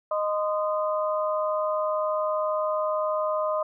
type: tone cluster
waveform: sine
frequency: 619 / 1032 / 1234 Hz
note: D#5 / C6 / D#6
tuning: -9 / -24 / -15 cents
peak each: -25 / -30 / -31 dBFS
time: 0.11-3.63 s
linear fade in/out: 5 ms
effects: none